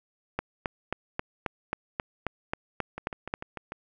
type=two click trains; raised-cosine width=0.5 ms; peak=-21 / -13 dBFS; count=6 / 12; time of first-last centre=2.98-3.721 / 0.39-3.339 s; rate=6.75 / 3.73 Hz; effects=none